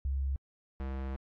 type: tone pair in turn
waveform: sine / square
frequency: 67.8 / 66.56 Hz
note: C#2 / C2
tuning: -38 / +30 cents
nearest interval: unison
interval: 32 cents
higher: first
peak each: -29 / -35 dBFS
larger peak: first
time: 0.05-0.36 / 0.8-1.16 s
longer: second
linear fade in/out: 0 ms
effects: low-pass 2000 Hz 12 dB/octave + AAC 48 kbps